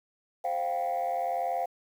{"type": "chord", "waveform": "sine", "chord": "C suspended fourth", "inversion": "none", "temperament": "equal with one note detuned", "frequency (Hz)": [523.3, 703.3, 784], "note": ["C5", "F5", "G5"], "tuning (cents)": [0, 12, 0], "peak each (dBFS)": [-33, -28, -31], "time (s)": [0.44, 1.66], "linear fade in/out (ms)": 10, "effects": ["tanh soft clip ceiling -23 dBFS", "9-bit"]}